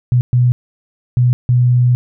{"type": "tone bursts at uneven times", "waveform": "sine", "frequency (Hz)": 123.47, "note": "B2", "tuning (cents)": 0, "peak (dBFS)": -8, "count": 4, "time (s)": [[0.12, 0.21], [0.33, 0.52], [1.17, 1.33], [1.49, 1.95]], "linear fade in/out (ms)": 0, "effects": []}